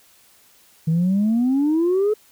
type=exponential sweep; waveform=sine; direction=up; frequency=156.6 to 435.2 Hz; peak=-14 dBFS; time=0.87-2.14 s; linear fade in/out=10 ms; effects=tanh soft clip ceiling -13 dBFS + white hiss -54 dBFS RMS until 2.31 s